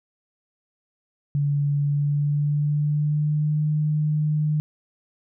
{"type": "tone with pitch glide", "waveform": "sine", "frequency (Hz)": [143.7, 151.81], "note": ["D3", "D#3"], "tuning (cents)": [-37, -42], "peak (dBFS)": -19, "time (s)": [1.35, 4.6], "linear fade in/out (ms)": 0, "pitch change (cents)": 95, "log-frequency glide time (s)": [1.8, 3.64], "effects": []}